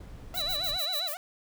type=noise; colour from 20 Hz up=brown; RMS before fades=-44 dBFS; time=0-0.78 s; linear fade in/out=5 ms
type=noise bursts; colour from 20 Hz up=violet; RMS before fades=-35 dBFS; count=6; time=0.34-1.153 s; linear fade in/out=20 ms; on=88 ms; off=57 ms
type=tone with vibrato; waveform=sawtooth; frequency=659 Hz; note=E5; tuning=1 cent flat; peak=-34 dBFS; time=0.34-1.17 s; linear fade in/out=0 ms; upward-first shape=sine; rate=7.5 Hz; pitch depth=230 cents each way
type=tone; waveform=sine; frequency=3951 Hz; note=B7; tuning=in tune; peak=-29 dBFS; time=0.37-1.08 s; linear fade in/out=5 ms
effects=none